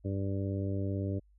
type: harmonic tone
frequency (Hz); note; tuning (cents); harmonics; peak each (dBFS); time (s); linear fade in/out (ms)
98; G2; 0; 1 / 2 / 3 / 4 / 5 / 6; -32 / -39 / -38 / -42 / -45 / -44; 0.04-1.2; 20
effects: added 50 Hz sine -60 dBFS peak until 1.38 s